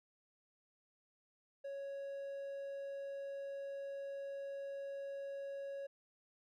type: tone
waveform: triangle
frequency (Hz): 554.4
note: C#5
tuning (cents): 0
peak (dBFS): -40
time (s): 1.64-5.87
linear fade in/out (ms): 10
effects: none